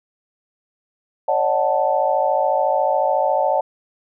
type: chord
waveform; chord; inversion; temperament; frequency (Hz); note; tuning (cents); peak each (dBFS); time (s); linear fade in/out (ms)
sine; D# half-diminished seventh; third; equal with one note detuned; 554.4 / 608.4 / 740 / 880; C#5 / D#5 / F#5 / A5; 0 / -39 / 0 / 0; -21; 1.28-3.61; 5
effects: none